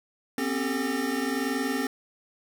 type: tone cluster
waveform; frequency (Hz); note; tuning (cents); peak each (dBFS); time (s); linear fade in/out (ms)
square; 250.2 / 271.3 / 393.7 / 442.3 / 1822; B3 / C#4 / G4 / A4 / A#6; +23 / -37 / +8 / +9 / -40; -33 / -30 / -36 / -36 / -36; 0.38-1.87; 2
effects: none